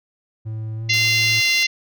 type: tone with pitch glide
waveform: triangle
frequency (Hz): 109.9 to 112.92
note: A2 to A2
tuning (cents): -2 to +45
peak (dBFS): -23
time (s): 0.45-1.41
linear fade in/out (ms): 20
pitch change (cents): +47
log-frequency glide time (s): 0.76-0.84
type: harmonic tone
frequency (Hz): 691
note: F5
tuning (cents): -19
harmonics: 3 / 4 / 5 / 6 / 7 / 8 / 9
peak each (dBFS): -19 / -21 / -27 / -23 / -27 / -27 / -29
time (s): 0.89-1.67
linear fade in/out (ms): 10
type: noise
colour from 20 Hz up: white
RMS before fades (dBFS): -34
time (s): 0.93-1.64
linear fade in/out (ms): 10
effects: none